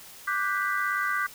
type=chord; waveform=sine; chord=G major seventh; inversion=second; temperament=equal with one note detuned; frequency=1174.7 / 1480 / 1577.1 / 1975.5 Hz; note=D6 / F#6 / G6 / B6; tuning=0 / 0 / +10 / 0 cents; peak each=-29 / -31 / -30 / -32 dBFS; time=0.27-1.27 s; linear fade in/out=10 ms; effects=white hiss -47 dBFS RMS until 1.34 s